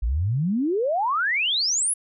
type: exponential sweep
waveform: sine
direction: up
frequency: 51 to 11010 Hz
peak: -20 dBFS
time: 0.02-1.94 s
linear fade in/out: 10 ms
effects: none